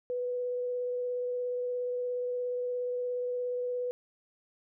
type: tone with vibrato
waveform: sine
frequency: 493.9 Hz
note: B4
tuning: in tune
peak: -30 dBFS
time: 0.1-3.91 s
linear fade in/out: 0 ms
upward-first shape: triangle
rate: 17 Hz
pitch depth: 11 cents each way
effects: none